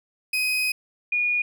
35% pulse / sine tone pair in turn, 2510 / 2444 Hz, D#7 / D#7, +15 / -32 cents, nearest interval unison, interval 47 cents, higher first, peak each -20 dBFS, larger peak neither, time 0.33-0.72 / 1.12-1.42 s, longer first, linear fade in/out 5 ms, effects none

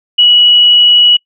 sine tone, 2928 Hz, F#7, 19 cents flat, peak -3 dBFS, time 0.18-1.17 s, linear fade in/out 10 ms, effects noise-tail reverb RT60 0.1 s tail -26 dB re dry

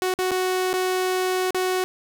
sawtooth tone with dropouts, 370 Hz, F#4, in tune, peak -17 dBFS, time 0.02-1.84 s, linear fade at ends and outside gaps 0 ms, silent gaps 0.139-0.189 / 0.31-0.316 / 0.731-0.738 / 1.507-1.546 s, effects none

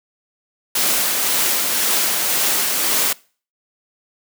white noise with tremolo, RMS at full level -17 dBFS, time 0.75-3.13 s, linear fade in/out 5 ms, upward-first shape triangle, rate 1.9 Hz, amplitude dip 30%, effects noise-tail reverb RT60 0.4 s tail -23 dB re dry + high-pass 200 Hz 12 dB/octave

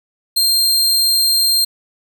sawtooth tone, 4186 Hz, C8, in tune, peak -9 dBFS, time 0.36-1.65 s, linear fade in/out 10 ms, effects none

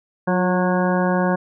harmonic tone with a mistuned harmonic, 182.3 Hz, F#3, 25 cents flat, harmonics 1 / 2 / 3 / 4 / 5 / 6 / 8 / 9, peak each -19 / -25 / -23 / -27 / -27 / -29 / -30 / -30 dBFS, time 0.27-1.36 s, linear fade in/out 10 ms, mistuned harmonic 2, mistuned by -42 cents, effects none

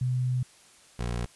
sine / 20% pulse tone pair in turn, 126.2 / 59.56 Hz, B2 / A#1, +38 / +38 cents, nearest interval octave + minor second, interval 1300 cents, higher first, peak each -24 dBFS, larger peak neither, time 0.01-0.43 / 0.99-1.26 s, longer first, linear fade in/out 5 ms, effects white hiss -56 dBFS RMS until 1.35 s + resampled to 24000 Hz

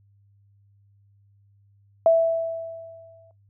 sine tone with exponential decay, 659.3 Hz, E5, in tune, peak -11 dBFS, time 2.06-3.31 s, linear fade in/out 1 ms, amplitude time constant 270 ms, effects noise-tail reverb RT60 0.2 s tail -23 dB re dry + added 100 Hz sine -56 dBFS peak until 3.49 s

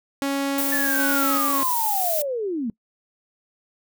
sawtooth tone with tremolo, 277.2 Hz, C#4, in tune, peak -18 dBFS, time 0.22-1.63 s, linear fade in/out 0 ms, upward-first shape square, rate 1.3 Hz, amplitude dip 30%
violet noise, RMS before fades -25 dBFS, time 0.58-2.22 s, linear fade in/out 2 ms
sine linear sweep, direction down, 1760 to 210 Hz, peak -23 dBFS, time 0.72-2.7 s, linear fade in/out 2 ms
effects noise-tail reverb RT60 0.1 s tail -24 dB re dry

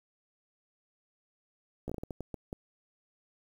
slowing click train, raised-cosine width 2 ms, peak -24 dBFS, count 10, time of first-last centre 1.88-2.529 s, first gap 15 ms, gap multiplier 1.37, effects 9-bit

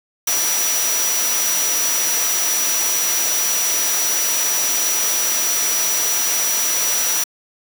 sine tone in noise, 5850 Hz, F#8, 21 cents flat, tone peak -19 dBFS, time 0.27-7.24 s, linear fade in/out 5 ms, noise white, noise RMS -21 dBFS, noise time 0.27-7.24 s, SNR -1 dB, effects high-pass 300 Hz 12 dB/octave

